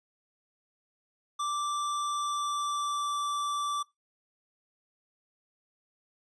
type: tone with pitch glide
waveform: square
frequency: 1173 to 1164.9 Hz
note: D6 to D6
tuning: -2 to -14 cents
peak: -30 dBFS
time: 1.39-3.83 s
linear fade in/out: 10 ms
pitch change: -12 cents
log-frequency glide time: 2.09-3.18 s
effects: noise-tail reverb RT60 0.2 s tail -21 dB re dry + resampled to 22050 Hz